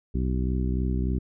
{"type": "harmonic tone", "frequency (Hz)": 63.4, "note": "B1", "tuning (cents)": 46, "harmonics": [1, 2, 3, 4, 5, 6], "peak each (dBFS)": [-25, -31, -31, -34, -37, -38], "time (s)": [0.14, 1.19], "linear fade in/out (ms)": 10, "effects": []}